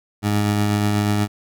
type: tone with tremolo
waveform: 20% pulse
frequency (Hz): 103.83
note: G#2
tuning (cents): 0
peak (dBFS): -11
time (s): 0.22-1.28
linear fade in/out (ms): 50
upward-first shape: triangle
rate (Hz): 8.2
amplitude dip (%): 25
effects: none